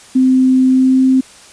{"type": "tone with pitch glide", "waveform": "sine", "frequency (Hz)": [259.1, 261.4], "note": ["C4", "C4"], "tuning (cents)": [-17, -1], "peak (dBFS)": -7, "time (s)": [0.15, 1.21], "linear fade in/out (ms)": 10, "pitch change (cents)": 16, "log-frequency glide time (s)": [0.67, 1.02], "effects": ["white hiss -40 dBFS RMS until 1.52 s", "resampled to 22050 Hz"]}